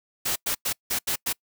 white noise bursts at uneven times, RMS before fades -26 dBFS, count 6, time 0.25-0.36 / 0.46-0.55 / 0.65-0.73 / 0.9-0.99 / 1.07-1.16 / 1.26-1.33 s, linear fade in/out 10 ms, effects noise-tail reverb RT60 0.1 s tail -26 dB re dry

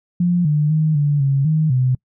sine tone with pitch steps, 175.8 / 149.7 / 156 / 145.6 / 137.5 / 156.4 / 128.1 Hz, F3 / D3 / D#3 / D3 / C#3 / D#3 / C3, +12 / +33 / +5 / -15 / -14 / +9 / -36 cents, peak -13 dBFS, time 0.2-1.95 s, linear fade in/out 5 ms, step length 250 ms, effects noise-tail reverb RT60 0.1 s tail -26 dB re dry

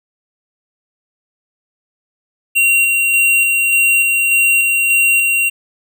square tone with tremolo, 2752 Hz, F7, 26 cents flat, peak -10 dBFS, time 2.55-5.5 s, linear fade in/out 20 ms, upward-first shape square, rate 1.7 Hz, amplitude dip 25%, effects none

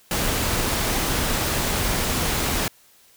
pink noise, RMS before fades -23 dBFS, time 0.11-2.68 s, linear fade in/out 2 ms, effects white hiss -55 dBFS RMS until 3.16 s

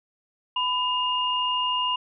sine tone pair together, 1000 / 2833 Hz, B5 / F7, +21 / +24 cents, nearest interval octave + tritone, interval 1803 cents, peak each -25 dBFS, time 0.56-1.96 s, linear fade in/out 5 ms, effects none

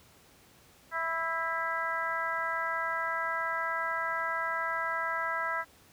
harmonic tone with a mistuned harmonic, 329.6 Hz, E4, in tune, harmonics 2 / 3 / 4 / 5 / 6, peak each -39 / -36 / -34 / -35 / -37 dBFS, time 0.91-5.65 s, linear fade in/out 50 ms, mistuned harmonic 5, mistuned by -25 cents, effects pink hiss -59 dBFS RMS until 5.92 s + high-pass 60 Hz 12 dB/octave

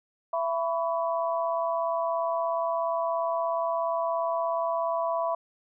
sine tone cluster, 669 / 993 / 1130 Hz, E5 / B5 / C#6, +25 / +9 / +33 cents, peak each -27 / -30 / -34 dBFS, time 0.33-5.35 s, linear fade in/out 5 ms, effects none

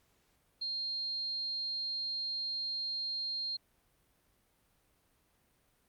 sine tone, 4200 Hz, C8, 6 cents sharp, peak -34 dBFS, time 0.61-3.57 s, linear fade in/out 10 ms, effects pink hiss -72 dBFS RMS until 5.88 s + Opus 48 kbps

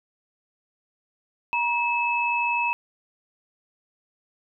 sine tone pair together, 952.2 / 2600 Hz, A#5 / E7, +37 / -24 cents, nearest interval octave + perfect fourth, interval 1739 cents, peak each -24 dBFS, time 1.53-2.73 s, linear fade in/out 0 ms, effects none

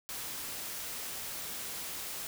white noise, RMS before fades -40 dBFS, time 0.09-2.27 s, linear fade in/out 0 ms, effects none

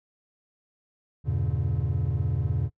triangle chord, E diminished seventh, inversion none, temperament just, 82.41 / 98.89 / 118.67 / 142.4 Hz, E2 / G2 / Bb2 / Db3, 0 / +16 / +31 / +47 cents, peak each -27 dBFS, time 1.24-2.7 s, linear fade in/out 50 ms, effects noise-tail reverb RT60 0.1 s tail -23 dB re dry + tanh soft clip ceiling -14 dBFS

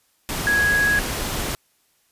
sine tone in noise, 1661.2 Hz, G#6, in tune, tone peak -16 dBFS, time 0.47-0.99 s, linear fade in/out 0 ms, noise pink, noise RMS -26 dBFS, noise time 0.29-1.55 s, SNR +7 dB, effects white hiss -64 dBFS RMS until 2.11 s + resampled to 32000 Hz

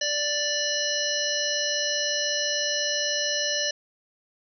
harmonic tone, 587.3 Hz, D5, in tune, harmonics 1 / 3 / 5 / 7 / 9 / 10, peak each -31 / -31 / -31 / -31 / -31 / -31 dBFS, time 0.01-3.71 s, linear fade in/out 5 ms, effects none

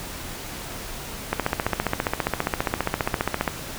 click train, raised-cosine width 0.5 ms, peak -6 dBFS, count 33, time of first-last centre 1.33-3.478 s, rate 14.9 Hz, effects pink hiss -35 dBFS RMS until 3.78 s

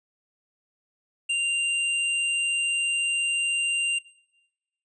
square tone, 2783 Hz, F7, 7 cents flat, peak -23 dBFS, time 1.29-3.99 s, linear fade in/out 10 ms, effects noise-tail reverb RT60 1.0 s tail -22 dB re dry + resampled to 22050 Hz

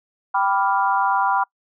sine chord, G dominant seventh, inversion none, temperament equal, 784 / 987.8 / 1174.7 / 1396.9 Hz, G5 / B5 / D6 / F6, 0 / 0 / 0 / 0 cents, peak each -21 / -20 / -25 / -25 dBFS, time 0.34-1.44 s, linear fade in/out 10 ms, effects noise-tail reverb RT60 0.1 s tail -26 dB re dry

